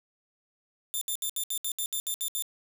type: tone bursts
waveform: 5% pulse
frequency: 3571 Hz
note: A7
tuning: 25 cents sharp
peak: -21 dBFS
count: 11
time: 0.94-2.423 s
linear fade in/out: 0 ms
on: 73 ms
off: 68 ms
effects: 8-bit